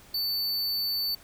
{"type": "tone", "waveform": "square", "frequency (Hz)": 4500, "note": "C#8", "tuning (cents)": 25, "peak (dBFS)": -27, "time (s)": [0.14, 1.15], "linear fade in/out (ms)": 5, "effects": ["pink hiss -53 dBFS RMS until 1.23 s"]}